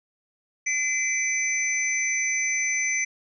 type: tone cluster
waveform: sine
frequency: 2041 / 2329 / 6060 Hz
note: C7 / D7 / F#8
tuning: -44 / -15 / +40 cents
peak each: -27 dBFS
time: 0.66-3.05 s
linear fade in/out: 10 ms
effects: none